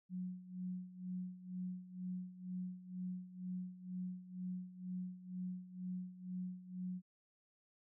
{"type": "tone with tremolo", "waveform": "sine", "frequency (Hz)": 182.5, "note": "F#3", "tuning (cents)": -24, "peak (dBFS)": -39, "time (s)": [0.09, 7.02], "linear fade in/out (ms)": 50, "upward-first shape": "sine", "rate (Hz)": 2.1, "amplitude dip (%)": 80, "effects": []}